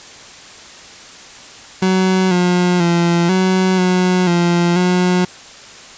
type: tone with pitch steps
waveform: 30% pulse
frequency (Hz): 187.2 / 178.7 / 171.2 / 186.8 / 182.6 / 173 / 180.7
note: F#3 / F3 / F3 / F#3 / F#3 / F3 / F#3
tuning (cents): +20 / +40 / -34 / +17 / -23 / -16 / -41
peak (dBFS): -9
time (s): 1.82-5.25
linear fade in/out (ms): 5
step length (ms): 490
effects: white hiss -37 dBFS RMS until 5.97 s + resampled to 16000 Hz